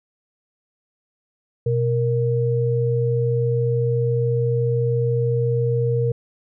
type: tone pair together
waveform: sine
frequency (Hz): 123.7 / 467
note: B2 / A#4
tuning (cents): +3 / +3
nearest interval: octave + major seventh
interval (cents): 2300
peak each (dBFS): -19 / -21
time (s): 1.66-6.12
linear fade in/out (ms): 5
effects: none